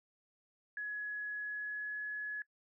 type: tone with pitch glide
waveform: sine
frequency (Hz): 1685 to 1694.8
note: G#6 to G#6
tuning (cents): +25 to +35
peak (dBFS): -37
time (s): 0.77-2.42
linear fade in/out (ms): 2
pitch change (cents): +10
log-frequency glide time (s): 1.34-2
effects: noise-tail reverb RT60 0.1 s tail -23 dB re dry